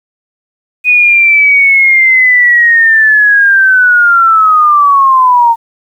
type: linear sweep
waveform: sine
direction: down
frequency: 2490 to 912 Hz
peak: -3 dBFS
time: 0.84-5.56 s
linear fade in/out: 50 ms
effects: 7-bit